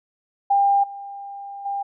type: tone with level steps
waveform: sine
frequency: 799 Hz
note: G5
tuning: 33 cents sharp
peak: -14 / -32 / -23 dBFS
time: 0.5-1.83 s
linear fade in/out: 10 ms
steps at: 0.83 / 1.65 s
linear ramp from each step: 10 ms
effects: none